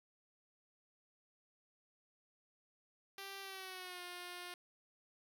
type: tone with pitch glide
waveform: 5% pulse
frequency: 392 to 355.3 Hz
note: G4 to F4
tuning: 0 to +30 cents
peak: -35 dBFS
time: 3.18-4.54 s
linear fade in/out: 2 ms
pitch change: -170 cents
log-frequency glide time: 3.41-4.02 s
effects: none